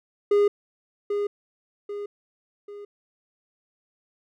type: tone with echo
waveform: triangle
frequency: 409.3 Hz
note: G#4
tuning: 25 cents flat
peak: -14 dBFS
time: 0.31-0.48 s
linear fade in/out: 5 ms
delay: 790 ms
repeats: 3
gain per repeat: -7 dB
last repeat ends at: 2.85 s
effects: none